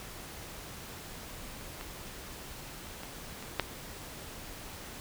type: clicks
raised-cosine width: 0.3 ms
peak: -26 / -30 / -25 / -28 / -11 dBFS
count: 5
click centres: 1.811 / 2.87 / 3.034 / 3.426 / 3.597 s
effects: pink hiss -45 dBFS RMS until 5 s